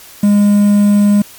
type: tone with quantisation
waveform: triangle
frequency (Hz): 205.1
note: G#3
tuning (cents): -21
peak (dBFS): -4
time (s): 0.23-1.22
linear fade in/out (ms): 5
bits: 5
effects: white hiss -37 dBFS RMS until 1.38 s + MP3 96 kbps